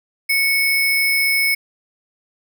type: tone with sample-and-hold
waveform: sine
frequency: 2213 Hz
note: C#7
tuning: 3 cents flat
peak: -14 dBFS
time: 0.29-1.55 s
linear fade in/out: 10 ms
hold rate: 7350 Hz
effects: none